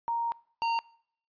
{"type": "tone pair in turn", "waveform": ["sine", "square"], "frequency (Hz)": [932, 922.4], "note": ["A#5", "A#5"], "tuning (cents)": [-1, -19], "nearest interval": "unison", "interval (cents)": 18, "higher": "first", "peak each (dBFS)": -27, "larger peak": "neither", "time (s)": [[0.08, 0.32], [0.62, 0.79]], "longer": "first", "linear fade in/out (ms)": 0, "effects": ["noise-tail reverb RT60 0.6 s tail -23 dB re dry", "resampled to 11025 Hz"]}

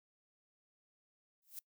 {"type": "noise with exponential growth", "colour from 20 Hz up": "violet", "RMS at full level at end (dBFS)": -42, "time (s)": [1.42, 1.59], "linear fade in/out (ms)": 2, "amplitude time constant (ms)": 35, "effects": ["noise-tail reverb RT60 0.1 s tail -23 dB re dry"]}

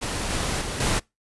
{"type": "noise with level steps", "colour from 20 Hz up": "pink", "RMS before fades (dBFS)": [-28, -26, -30, -23], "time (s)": [0.01, 1], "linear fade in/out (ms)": 20, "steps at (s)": [0.3, 0.61, 0.8], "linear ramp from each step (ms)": 5, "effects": ["noise-tail reverb RT60 0.2 s tail -24 dB re dry", "resampled to 24000 Hz"]}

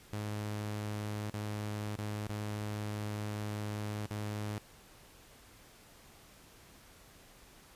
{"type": "tone with dropouts", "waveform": "sawtooth", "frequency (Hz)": 105.1, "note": "G#2", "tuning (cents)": 21, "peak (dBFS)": -32, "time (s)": [0.13, 4.58], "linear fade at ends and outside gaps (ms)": 0, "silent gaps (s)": [[1.298, 1.34], [1.959, 1.987], [2.27, 2.295], [4.062, 4.108]], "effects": ["pink hiss -58 dBFS RMS until 7.75 s", "resampled to 32000 Hz"]}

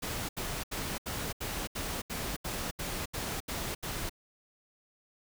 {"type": "noise bursts", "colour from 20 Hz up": "pink", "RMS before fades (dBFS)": -36, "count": 12, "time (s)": [0.02, 4.096], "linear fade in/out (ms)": 10, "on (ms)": 270, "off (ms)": 76, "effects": []}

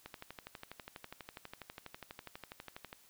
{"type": "click train", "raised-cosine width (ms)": 0.3, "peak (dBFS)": -29, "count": 36, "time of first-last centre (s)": [0.06, 2.929], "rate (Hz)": 12.2, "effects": ["white hiss -64 dBFS RMS until 3.09 s"]}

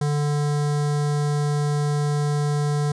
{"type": "tone with notch filter", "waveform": "square", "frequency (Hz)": 146.83, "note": "D3", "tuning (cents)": 0, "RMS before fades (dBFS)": -22, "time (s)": [0.01, 2.92], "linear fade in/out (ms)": 5, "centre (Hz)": 2600, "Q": 1.1, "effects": ["resampled to 22050 Hz"]}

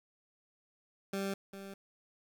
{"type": "tone with echo", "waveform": "20% pulse", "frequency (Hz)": 196, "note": "G3", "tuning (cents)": 0, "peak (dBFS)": -29, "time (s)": [1.13, 1.34], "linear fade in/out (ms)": 5, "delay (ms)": 400, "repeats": 1, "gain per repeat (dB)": -11, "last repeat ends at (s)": 1.74, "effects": ["10-bit"]}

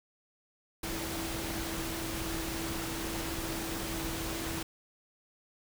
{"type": "tone in noise", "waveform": "sine", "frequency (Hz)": 328.7, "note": "E4", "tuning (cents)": -5, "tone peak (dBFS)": -39, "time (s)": [0.83, 4.63], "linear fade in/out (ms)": 5, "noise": "pink", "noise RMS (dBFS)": -37, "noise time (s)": [0.83, 4.63], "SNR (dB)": -5, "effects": []}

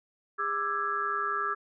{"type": "tone cluster", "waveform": "sine", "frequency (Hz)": [406.2, 1178, 1329, 1658], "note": ["G#4", "D6", "E6", "G#6"], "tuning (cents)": [-38, 5, 14, -3], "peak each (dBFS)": [-39, -32, -31, -34], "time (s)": [0.38, 1.55], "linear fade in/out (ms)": 20, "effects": []}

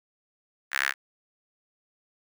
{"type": "tone with high-pass filter", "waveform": "sawtooth", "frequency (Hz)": 68.2, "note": "C#2", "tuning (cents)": -28, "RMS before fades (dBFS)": -27, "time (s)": [0.71, 0.94], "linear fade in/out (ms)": 50, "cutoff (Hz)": 1700, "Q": 4.1, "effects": []}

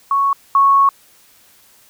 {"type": "tone pair in turn", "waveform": "sine", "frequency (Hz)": [1108.7, 1104.7], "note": ["C#6", "C#6"], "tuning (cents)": [0, -6], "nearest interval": "unison", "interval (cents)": 6, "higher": "first", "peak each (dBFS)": [-12, -8], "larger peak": "second", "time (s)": [[0.11, 0.33], [0.55, 0.89]], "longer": "second", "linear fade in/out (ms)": 2, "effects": ["white hiss -50 dBFS RMS until 1.89 s"]}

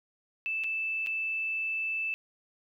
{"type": "tone with dropouts", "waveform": "sine", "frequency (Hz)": 2637, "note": "E7", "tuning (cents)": 0, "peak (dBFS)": -29, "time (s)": [0.46, 2.14], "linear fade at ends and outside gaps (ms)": 0, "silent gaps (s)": [[0.637, 0.642], [1.063, 1.07]], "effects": ["11-bit"]}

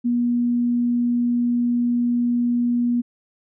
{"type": "tone", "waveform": "sine", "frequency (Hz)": 240.7, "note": "B3", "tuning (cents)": -44, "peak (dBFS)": -17, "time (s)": [0.04, 3.02], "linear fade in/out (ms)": 20, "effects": []}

